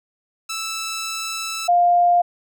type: tone pair in turn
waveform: 10% pulse / sine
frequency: 1318.5 / 702.1 Hz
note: E6 / F5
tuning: 0 / +9 cents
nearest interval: major seventh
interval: 1091 cents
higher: first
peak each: -17 / -12 dBFS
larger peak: second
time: 0.49-1.68 / 1.68-2.22 s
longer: first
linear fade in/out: 10 ms
effects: none